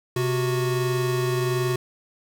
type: tone pair together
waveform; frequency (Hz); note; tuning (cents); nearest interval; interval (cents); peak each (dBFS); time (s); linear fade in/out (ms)
square; 129.4 / 366.9; C3 / F#4; -19 / -15; octave + tritone; 1804; -25; 0.16-1.76; 5
effects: 8-bit